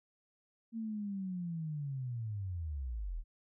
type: linear sweep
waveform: sine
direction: down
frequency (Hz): 230 to 34.65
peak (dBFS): -36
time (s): 0.72-3.24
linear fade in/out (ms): 50
effects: none